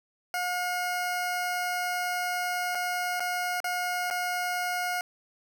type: tone with dropouts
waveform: 20% pulse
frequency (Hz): 718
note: F5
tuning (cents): +48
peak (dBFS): -23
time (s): 0.34-5.01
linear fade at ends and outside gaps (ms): 1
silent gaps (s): 2.749-2.753 / 3.197-3.204 / 3.603-3.643 / 4.102-4.109
effects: none